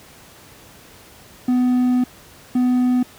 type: tone bursts at uneven times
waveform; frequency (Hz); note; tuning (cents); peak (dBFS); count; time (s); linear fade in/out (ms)
triangle; 249.7; B3; +19; -12; 2; 1.48-2.04 / 2.55-3.03; 5
effects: pink hiss -45 dBFS RMS until 3.18 s + high-pass 60 Hz 12 dB/octave